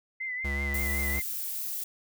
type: tone with vibrato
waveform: sine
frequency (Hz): 2038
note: C7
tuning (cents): -46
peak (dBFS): -31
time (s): 0.2-1.22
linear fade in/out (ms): 10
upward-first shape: triangle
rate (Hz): 5.3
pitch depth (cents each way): 62
type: tone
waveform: square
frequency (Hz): 70.2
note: C#2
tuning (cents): +22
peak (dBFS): -31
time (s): 0.44-1.2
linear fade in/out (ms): 10
type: noise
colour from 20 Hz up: violet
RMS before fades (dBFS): -34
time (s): 0.74-1.84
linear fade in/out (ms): 5
effects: none